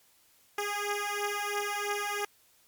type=beating tone pair; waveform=10% pulse; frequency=409 / 412 Hz; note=G#4 / G#4; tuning=-26 / -14 cents; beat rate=3 Hz; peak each=-25 dBFS; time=0.58-2.25 s; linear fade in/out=5 ms; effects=white hiss -64 dBFS RMS until 2.67 s + MP3 96 kbps